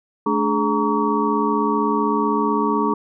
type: tone cluster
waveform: sine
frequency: 217.1 / 292.9 / 420.8 / 931 / 1133 Hz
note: A3 / D4 / G#4 / A#5 / C#6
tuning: -23 / -5 / +23 / -2 / +37 cents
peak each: -23 dBFS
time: 0.26-2.94 s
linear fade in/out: 5 ms
effects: none